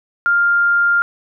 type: tone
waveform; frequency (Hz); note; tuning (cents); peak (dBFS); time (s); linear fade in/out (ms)
sine; 1400; F6; +4; -11; 0.26-1.02; 0
effects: none